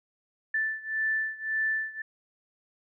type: beating tone pair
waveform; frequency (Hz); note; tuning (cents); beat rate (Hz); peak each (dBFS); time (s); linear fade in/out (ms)
sine; 1760 / 1761.8; A6 / A6; 0 / +2; 1.8; -29 / -31; 0.54-2.02; 5
effects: none